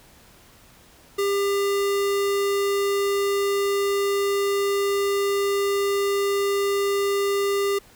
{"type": "tone", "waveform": "square", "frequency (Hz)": 400, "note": "G4", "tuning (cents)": 35, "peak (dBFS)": -21, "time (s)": [1.18, 7.79], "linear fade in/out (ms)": 10, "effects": ["pink hiss -52 dBFS RMS until 7.95 s"]}